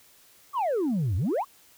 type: exponential two-way sweep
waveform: sine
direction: down then up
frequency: 1196 to 83.8 to 1196 Hz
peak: -21 dBFS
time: 0.53-1.45 s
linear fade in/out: 50 ms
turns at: 1.16 s
effects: tanh soft clip ceiling -22 dBFS + white hiss -57 dBFS RMS until 1.77 s